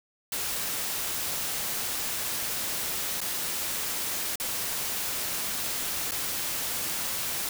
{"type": "noise with dropouts", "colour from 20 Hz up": "white", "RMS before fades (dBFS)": -31, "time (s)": [0.32, 7.49], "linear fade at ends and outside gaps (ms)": 2, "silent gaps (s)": [[3.205, 3.214], [4.357, 4.399], [6.11, 6.118]], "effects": []}